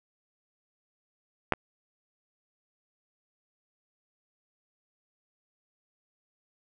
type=clicks; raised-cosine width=0.5 ms; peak=-6 / -26 dBFS; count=2; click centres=1.523 / 1.536 s; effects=none